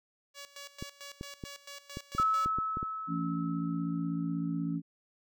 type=tone with tremolo; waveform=5% pulse; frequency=566 Hz; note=C#5; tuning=36 cents sharp; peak=-32 dBFS; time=0.34-2.5 s; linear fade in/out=50 ms; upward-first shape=square; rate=4.5 Hz; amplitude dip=80%
type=clicks; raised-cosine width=3 ms; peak=-25 dBFS; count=10; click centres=0.825 / 1.211 / 1.438 / 1.971 / 2.15 / 2.199 / 2.46 / 2.586 / 2.771 / 2.829 s
type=tone with exponential decay; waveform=sine; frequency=1298 Hz; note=E6; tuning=27 cents flat; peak=-23 dBFS; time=2.18-4.76 s; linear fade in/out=5 ms; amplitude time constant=560 ms
type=harmonic tone; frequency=56.2 Hz; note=A1; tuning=37 cents sharp; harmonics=3 / 4 / 5; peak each=-33 / -40 / -34 dBFS; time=3.07-4.82 s; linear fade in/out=50 ms
effects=none